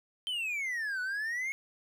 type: exponential two-way sweep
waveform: triangle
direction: down then up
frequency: 3136 to 1469 to 2196 Hz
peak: -30 dBFS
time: 0.27-1.52 s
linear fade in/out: 0 ms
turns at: 1.01 s
effects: none